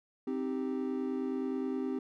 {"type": "chord", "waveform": "triangle", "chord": "C minor", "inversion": "none", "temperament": "equal", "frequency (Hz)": [261.6, 311.1, 392], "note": ["C4", "Eb4", "G4"], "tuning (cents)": [0, 0, 0], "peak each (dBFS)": [-32, -37, -35], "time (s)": [0.27, 1.99], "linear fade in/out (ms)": 5, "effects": []}